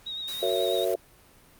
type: tone with vibrato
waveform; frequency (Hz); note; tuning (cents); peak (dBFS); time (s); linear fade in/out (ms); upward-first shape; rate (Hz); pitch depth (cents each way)
sine; 3763; A#7; +16; -32; 0.06-0.85; 10; triangle; 9.2; 45
type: noise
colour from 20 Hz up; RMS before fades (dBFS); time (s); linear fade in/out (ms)
white; -41; 0.28-0.94; 0
type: chord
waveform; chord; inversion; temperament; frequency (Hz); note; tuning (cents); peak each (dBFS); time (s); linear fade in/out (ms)
sine; F# dominant seventh; none; just; 370 / 462.5 / 555 / 666; F#4 / A#4 / C#5 / E5; 0 / -14 / +2 / +18; -29; 0.42-0.96; 10
effects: pink hiss -56 dBFS RMS until 1.59 s + Opus 48 kbps